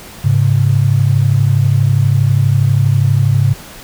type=tone pair together; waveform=sine; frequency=104.14 / 136.5 Hz; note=G#2 / C#3; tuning=+5 / -26 cents; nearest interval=perfect fourth; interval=469 cents; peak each=-11 dBFS; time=0.24-3.54 s; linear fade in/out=10 ms; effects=pink hiss -34 dBFS RMS until 3.83 s